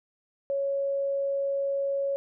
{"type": "tone", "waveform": "sine", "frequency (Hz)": 554.4, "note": "C#5", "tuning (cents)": 0, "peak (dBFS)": -25, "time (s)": [0.5, 2.16], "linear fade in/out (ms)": 0, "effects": []}